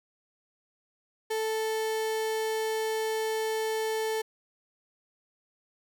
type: tone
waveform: 35% pulse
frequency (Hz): 440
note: A4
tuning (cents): 0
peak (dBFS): -26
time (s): 1.3-4.22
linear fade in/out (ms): 10
effects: none